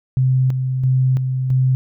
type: tone with tremolo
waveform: sine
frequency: 129.8 Hz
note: C3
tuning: 13 cents flat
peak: -12 dBFS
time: 0.17-1.75 s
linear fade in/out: 0 ms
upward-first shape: square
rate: 1.5 Hz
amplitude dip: 45%
effects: none